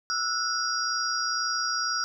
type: tone cluster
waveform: sine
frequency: 1332 / 1454 / 4867 / 5600 Hz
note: E6 / F#6 / D#8 / F8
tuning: +18 / -31 / -39 / +4 cents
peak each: -31 dBFS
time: 0.1-2.04 s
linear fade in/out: 0 ms
effects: none